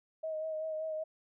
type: tone with vibrato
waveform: sine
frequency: 630 Hz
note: D#5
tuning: 21 cents sharp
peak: -34 dBFS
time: 0.23-1.04 s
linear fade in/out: 10 ms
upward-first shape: sine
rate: 5.2 Hz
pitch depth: 25 cents each way
effects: none